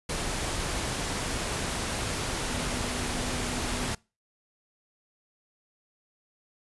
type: tone in noise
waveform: sine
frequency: 246.9 Hz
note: B3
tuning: in tune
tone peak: -37 dBFS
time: 2.5-3.91 s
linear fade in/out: 5 ms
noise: pink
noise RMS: -31 dBFS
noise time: 0.09-3.95 s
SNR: -9 dB
effects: noise-tail reverb RT60 0.3 s tail -25 dB re dry + resampled to 24000 Hz